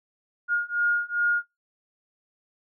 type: beating tone pair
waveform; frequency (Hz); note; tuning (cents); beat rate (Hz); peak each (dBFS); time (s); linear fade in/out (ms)
sine; 1424 / 1426.5; F6 / F6; +33 / +36; 2.5; -25 / -24; 0.48-1.43; 50
effects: noise-tail reverb RT60 0.2 s tail -24 dB re dry